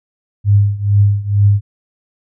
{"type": "tone with tremolo", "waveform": "sine", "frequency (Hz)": 101.7, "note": "G#2", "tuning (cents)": -36, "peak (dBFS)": -5, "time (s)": [0.44, 1.61], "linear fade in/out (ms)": 50, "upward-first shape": "triangle", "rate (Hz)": 2.2, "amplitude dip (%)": 90, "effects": []}